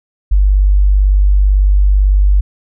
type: tone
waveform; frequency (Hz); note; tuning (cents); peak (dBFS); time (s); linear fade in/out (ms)
sine; 49; G1; 0; -6; 0.31-2.41; 10
effects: none